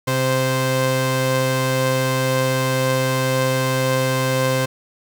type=tone pair together; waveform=sawtooth; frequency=130.81 / 521.3 Hz; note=C3 / C5; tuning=0 / -6 cents; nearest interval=2 octaves; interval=2394 cents; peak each=-16 dBFS; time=0.07-4.66 s; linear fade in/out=10 ms; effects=none